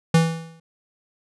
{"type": "tone with exponential decay", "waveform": "square", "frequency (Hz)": 164, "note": "E3", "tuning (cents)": -9, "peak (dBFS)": -11, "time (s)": [0.14, 0.6], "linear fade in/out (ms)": 5, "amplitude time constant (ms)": 100, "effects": ["resampled to 24000 Hz"]}